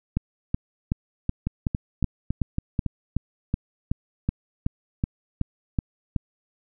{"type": "two click trains", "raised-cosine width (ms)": 5, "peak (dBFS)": [-12, -10], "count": [6, 17], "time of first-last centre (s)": [[1.47, 2.863], [0.17, 6.163]], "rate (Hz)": [3.59, 2.67], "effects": []}